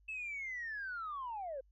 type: linear sweep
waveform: sine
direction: down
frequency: 2642 to 506 Hz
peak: -38 dBFS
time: 0.08-1.61 s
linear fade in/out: 10 ms
effects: tanh soft clip ceiling -35 dBFS + added 50 Hz sine -64 dBFS peak until 1.71 s